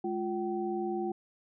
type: tone cluster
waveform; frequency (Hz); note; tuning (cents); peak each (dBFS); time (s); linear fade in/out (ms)
sine; 210.5 / 349.9 / 766; G#3 / F4 / G5; +24 / +3 / -40; -37 / -32 / -37; 0.04-1.12; 5
effects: none